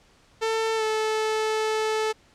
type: tone with pitch glide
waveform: sawtooth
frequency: 446.2 to 435.8 Hz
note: A4 to A4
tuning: +24 to -17 cents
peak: -19 dBFS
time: 0.41-2.13 s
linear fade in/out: 20 ms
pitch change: -41 cents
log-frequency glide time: 0.76-0.83 s
effects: pink hiss -58 dBFS RMS until 2.34 s + low-pass 7000 Hz 12 dB/octave